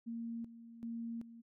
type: tone with tremolo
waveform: sine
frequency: 231.3 Hz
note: A#3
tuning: 13 cents flat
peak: -39 dBFS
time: 0.06-1.42 s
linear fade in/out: 20 ms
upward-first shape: square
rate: 1.3 Hz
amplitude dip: 75%
effects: none